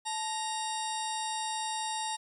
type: harmonic tone with a mistuned harmonic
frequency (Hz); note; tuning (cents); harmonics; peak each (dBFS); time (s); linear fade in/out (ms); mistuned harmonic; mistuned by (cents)
932.3; A#5; 0; 1 / 2 / 3 / 4 / 5 / 6 / 8 / 9 / 10; -34 / -45 / -46 / -40 / -47 / -45 / -42 / -50 / -43; 0.05-2.17; 20; 1; -110
effects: 11-bit